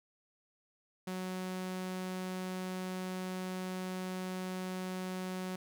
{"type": "tone", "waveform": "sawtooth", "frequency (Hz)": 185, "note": "F#3", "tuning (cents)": 0, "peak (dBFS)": -33, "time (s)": [1.07, 5.56], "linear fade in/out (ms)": 5, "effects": []}